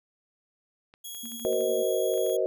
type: clicks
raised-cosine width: 0.3 ms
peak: -35 dBFS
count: 11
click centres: 0.939 / 1.148 / 1.256 / 1.319 / 1.397 / 1.529 / 1.608 / 2.139 / 2.178 / 2.264 / 2.297 s
type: tone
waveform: 10% pulse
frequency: 3322 Hz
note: G#7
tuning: in tune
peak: -29 dBFS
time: 1.04-2.37 s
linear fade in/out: 10 ms
type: tone with tremolo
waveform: sine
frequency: 233.1 Hz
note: A#3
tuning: in tune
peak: -38 dBFS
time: 1.23-1.83 s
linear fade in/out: 5 ms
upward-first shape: sine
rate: 11 Hz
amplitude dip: 65%
type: chord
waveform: sine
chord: C half-diminished seventh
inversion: second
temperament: just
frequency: 376.7 / 470.9 / 523.3 / 627.9 Hz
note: Gb4 / Bb4 / C5 / Eb5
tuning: +31 / +18 / 0 / +16 cents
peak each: -29 dBFS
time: 1.45-2.46 s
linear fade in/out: 0 ms
effects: none